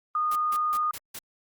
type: tone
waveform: sine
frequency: 1228 Hz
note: D#6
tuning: 23 cents flat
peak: -23 dBFS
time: 0.15-0.91 s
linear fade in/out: 2 ms
type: noise bursts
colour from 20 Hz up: white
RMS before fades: -38 dBFS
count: 5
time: 0.31-1.19 s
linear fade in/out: 5 ms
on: 48 ms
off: 160 ms
effects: Opus 48 kbps